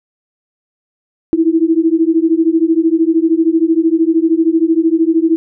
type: beating tone pair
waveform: sine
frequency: 320 / 333 Hz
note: D#4 / E4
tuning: +49 / +18 cents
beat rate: 13 Hz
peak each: -12 dBFS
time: 1.33-5.36 s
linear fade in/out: 0 ms
effects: none